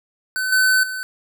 square tone with level steps, 1517 Hz, F#6, 43 cents sharp, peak -21 / -14 / -26 dBFS, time 0.36-1.03 s, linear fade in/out 0 ms, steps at 0.52 / 0.83 s, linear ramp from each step 5 ms, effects none

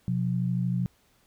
sine tone pair together, 126.1 / 178.9 Hz, B2 / F3, +36 / +42 cents, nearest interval tritone, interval 606 cents, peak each -27 dBFS, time 0.08-0.86 s, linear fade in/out 0 ms, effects pink hiss -65 dBFS RMS until 1.26 s

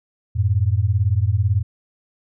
sine beating tone pair, 90.9 / 108.9 Hz, F#2 / A2, -30 / -17 cents, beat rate 18 Hz, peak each -18 dBFS, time 0.35-1.63 s, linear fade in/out 20 ms, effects none

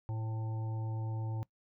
harmonic tone with a mistuned harmonic, 111.4 Hz, A2, 22 cents sharp, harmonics 1 / 3 / 5 / 7 / 8, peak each -34 / -49 / -53 / -53 / -51 dBFS, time 0.09-1.43 s, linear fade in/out 0 ms, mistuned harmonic 5, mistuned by -54 cents, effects noise-tail reverb RT60 0.1 s tail -21 dB re dry

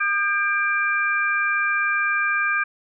sine tone cluster, 1214 / 1599 / 2366 Hz, D#6 / G6 / D7, -43 / +34 / +12 cents, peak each -25 / -21 / -25 dBFS, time 0-2.64 s, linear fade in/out 10 ms, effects none

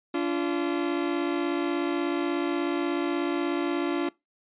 40% pulse tone pair together, 287.8 / 344.3 Hz, D4 / F4, -35 / -25 cents, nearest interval minor third, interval 310 cents, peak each -27 / -27 dBFS, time 0.14-4.09 s, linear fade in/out 5 ms, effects noise-tail reverb RT60 0.2 s tail -22 dB re dry + resampled to 8000 Hz

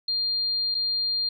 sine tone with dropouts, 4200 Hz, C8, 6 cents sharp, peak -23 dBFS, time 0.08-1.29 s, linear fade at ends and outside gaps 5 ms, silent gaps 0.745-0.749 s, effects none

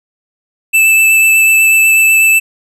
square tone with vibrato, 2637 Hz, E7, in tune, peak -6 dBFS, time 0.73-2.4 s, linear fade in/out 20 ms, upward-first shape triangle, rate 8.1 Hz, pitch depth 12 cents each way, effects none

